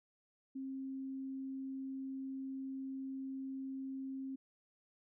sine tone, 267.1 Hz, C4, 36 cents sharp, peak -40 dBFS, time 0.55-4.36 s, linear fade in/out 10 ms, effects none

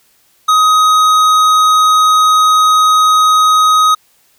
sine tone with tanh clipping, 1258 Hz, D#6, 19 cents sharp, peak -8 dBFS, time 0.48-3.95 s, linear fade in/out 10 ms, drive 14 dB, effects white hiss -53 dBFS RMS until 4.38 s

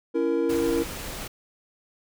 triangle chord, A# diminished, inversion first, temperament just, 279.7 / 335.6 / 466.2 Hz, C#4 / E4 / A#4, +16 / +31 / 0 cents, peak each -27 / -23 / -23 dBFS, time 0.14-0.84 s, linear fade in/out 20 ms
pink noise, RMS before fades -35 dBFS, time 0.49-1.28 s, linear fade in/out 10 ms
effects none

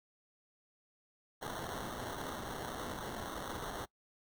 blue noise with sample-and-hold, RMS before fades -42 dBFS, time 1.41-3.86 s, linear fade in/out 20 ms, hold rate 2450 Hz, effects noise-tail reverb RT60 0.1 s tail -22 dB re dry

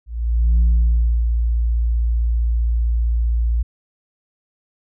sine tone with ADSR envelope, 57.7 Hz, A#1, 17 cents flat, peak -8 dBFS, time 0.06-3.63 s, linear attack 530 ms, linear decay 650 ms, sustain -6 dB, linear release 11 ms, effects tanh soft clip ceiling -10 dBFS

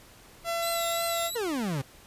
sawtooth tone, 675 Hz, E5, 41 cents sharp, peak -24 dBFS, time 0.44-1.31 s, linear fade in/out 50 ms
15% pulse tone with vibrato, 3893 Hz, B7, 26 cents flat, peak -26 dBFS, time 0.62-1.36 s, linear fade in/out 10 ms, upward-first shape triangle, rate 2.9 Hz, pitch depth 99 cents each way
40% pulse exponential sweep, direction down, 499 to 126.7 Hz, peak -27 dBFS, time 1.35-1.82 s, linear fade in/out 10 ms
effects pink hiss -53 dBFS RMS until 2.06 s + resampled to 32000 Hz

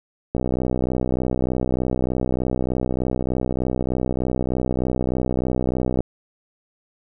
click train, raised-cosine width 2 ms, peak -9 dBFS, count 359, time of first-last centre 0.35-6.006 s, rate 63.3 Hz, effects none

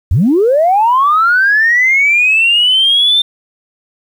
sine linear sweep, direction up, 65.41 to 3600 Hz, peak -6 dBFS, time 0.11-3.22 s, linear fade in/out 5 ms, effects tanh soft clip ceiling -2 dBFS + 7-bit

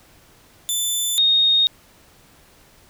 15% pulse / sine tone pair in turn, 3520 / 3713 Hz, A7 / A#7, 0 / -8 cents, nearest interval minor second, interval 92 cents, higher second, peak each -13 dBFS, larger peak neither, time 0.69-1.18 / 1.18-1.67 s, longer neither, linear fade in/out 0 ms, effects pink hiss -52 dBFS RMS until 2.89 s

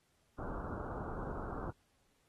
pink low-pass noise, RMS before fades -42 dBFS, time 0.38-1.71 s, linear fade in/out 10 ms, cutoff 1500 Hz, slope 96 dB/octave, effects pink hiss -75 dBFS RMS until 2.28 s + AAC 32 kbps

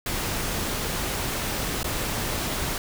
pink noise with dropouts, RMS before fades -28 dBFS, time 0.06-2.78 s, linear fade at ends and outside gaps 2 ms, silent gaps 1.831-1.843 s, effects none

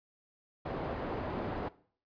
white low-pass noise, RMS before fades -37 dBFS, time 0.65-1.69 s, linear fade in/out 10 ms, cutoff 690 Hz, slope 12 dB/octave, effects noise-tail reverb RT60 0.5 s tail -19 dB re dry + resampled to 11025 Hz

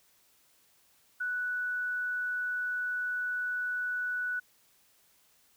sine tone, 1480 Hz, F#6, in tune, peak -30 dBFS, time 1.2-4.4 s, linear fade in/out 10 ms, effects white hiss -66 dBFS RMS until 5.56 s

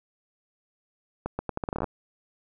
accelerating click train, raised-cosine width 1 ms, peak -15 dBFS, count 13, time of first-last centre 1.26-1.842 s, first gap 130 ms, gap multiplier 0.79, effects none

